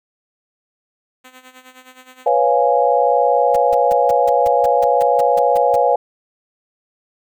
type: tone with tremolo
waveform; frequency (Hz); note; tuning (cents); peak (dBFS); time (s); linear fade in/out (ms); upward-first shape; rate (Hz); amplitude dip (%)
5% pulse; 256; C4; -38; -27; 1.24-2.29; 10; sine; 9.6; 75
type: chord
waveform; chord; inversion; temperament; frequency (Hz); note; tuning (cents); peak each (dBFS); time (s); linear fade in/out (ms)
sine; C# dominant seventh; third; equal; 493.9 / 554.4 / 698.5 / 830.6; B4 / C#5 / E#5 / G#5; 0 / 0 / 0 / 0; -17; 2.26-5.96; 5
type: noise bursts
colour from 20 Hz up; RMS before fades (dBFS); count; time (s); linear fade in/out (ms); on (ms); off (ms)
pink; -32; 13; 3.54-5.759; 5; 23; 160
effects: none